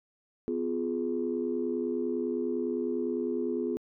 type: chord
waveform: sine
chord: F diminished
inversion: second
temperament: just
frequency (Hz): 251.4 / 349.2 / 419.1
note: Cb4 / F4 / Ab4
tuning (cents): +31 / 0 / +16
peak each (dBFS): -32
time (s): 0.48-3.77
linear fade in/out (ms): 0
effects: tanh soft clip ceiling -19 dBFS